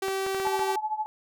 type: tone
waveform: sawtooth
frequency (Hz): 385.9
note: G4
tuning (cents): -27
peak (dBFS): -23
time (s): 0.02-0.76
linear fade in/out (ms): 5
type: clicks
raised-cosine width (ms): 0.5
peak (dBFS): -20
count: 6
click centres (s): 0.083 / 0.265 / 0.347 / 0.4 / 0.47 / 0.594
type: tone with tremolo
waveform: sine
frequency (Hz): 860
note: A5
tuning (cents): -40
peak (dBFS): -23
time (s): 0.45-1.06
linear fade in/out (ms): 0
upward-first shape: triangle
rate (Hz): 13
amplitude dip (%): 90
effects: none